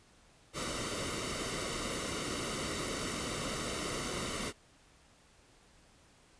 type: noise with comb filter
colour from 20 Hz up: pink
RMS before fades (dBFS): -37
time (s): 0.53-4.53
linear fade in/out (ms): 50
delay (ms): 1.2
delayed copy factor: -0.65
effects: pink hiss -63 dBFS RMS until 6.39 s + resampled to 22050 Hz